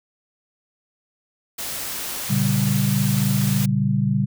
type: noise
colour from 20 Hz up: white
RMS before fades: -29 dBFS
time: 1.58-3.66 s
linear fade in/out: 10 ms
type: chord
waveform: sine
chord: G diminished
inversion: first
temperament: just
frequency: 117.6 / 141.12 / 196 Hz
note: Bb2 / Db3 / G3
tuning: +16 / +31 / 0 cents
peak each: -23 / -21 / -21 dBFS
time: 2.29-4.26 s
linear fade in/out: 20 ms
effects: none